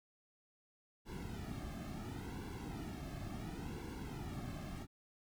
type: noise with flanger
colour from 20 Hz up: brown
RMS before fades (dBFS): -45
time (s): 1.05-4.87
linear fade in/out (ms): 50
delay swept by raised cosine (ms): 1.6 to 2.1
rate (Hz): 0.71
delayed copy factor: -0.85
effects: none